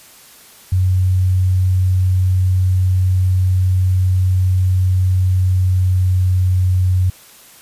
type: tone with pitch glide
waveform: sine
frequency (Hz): 92.5 to 91.86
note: F#2 to F#2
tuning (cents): 0 to -12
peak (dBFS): -11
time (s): 0.72-7.1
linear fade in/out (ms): 5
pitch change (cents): -12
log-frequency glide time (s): 5.3-6.34
effects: white hiss -43 dBFS RMS until 7.61 s + resampled to 32000 Hz